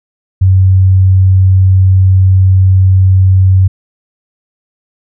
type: tone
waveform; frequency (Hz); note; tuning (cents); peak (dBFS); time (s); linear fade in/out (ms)
sine; 94.3; F#2; +33; -3; 0.41-3.68; 10
effects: none